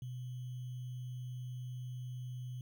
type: tone with sample-and-hold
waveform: sine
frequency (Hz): 125.3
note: B2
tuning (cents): +25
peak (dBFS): -40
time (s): 0.02-2.61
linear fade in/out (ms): 2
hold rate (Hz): 3150
effects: none